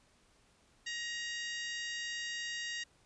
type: harmonic tone with a mistuned harmonic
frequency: 943 Hz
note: A#5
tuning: 20 cents sharp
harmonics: 2 / 3 / 4 / 5 / 6 / 7 / 8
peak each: -40 / -44 / -46 / -48 / -50 / -51 / -52 dBFS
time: 0.86-2.84 s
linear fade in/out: 10 ms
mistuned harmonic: 7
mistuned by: -21 cents
effects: pink hiss -68 dBFS RMS until 3.05 s + resampled to 22050 Hz